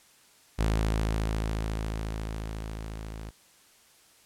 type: tone with level ramp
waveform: sawtooth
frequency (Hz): 54.1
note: A1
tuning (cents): -29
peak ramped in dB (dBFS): -19 to -34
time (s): 0.58-3.31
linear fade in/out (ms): 20
effects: white hiss -59 dBFS RMS until 4.25 s + low-pass 11000 Hz 12 dB/octave